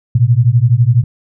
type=beating tone pair; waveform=sine; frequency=113.9 / 125.9 Hz; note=A#2 / B2; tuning=-40 / +34 cents; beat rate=12 Hz; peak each=-10 dBFS; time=0.15-1.04 s; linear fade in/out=5 ms; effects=none